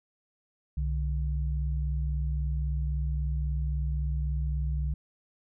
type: tone pair together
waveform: sine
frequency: 64.8 / 148.53 Hz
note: C2 / D3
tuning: -16 / +20 cents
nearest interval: octave + major second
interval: 1436 cents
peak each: -27 / -34 dBFS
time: 0.77-4.94 s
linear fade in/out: 5 ms
effects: none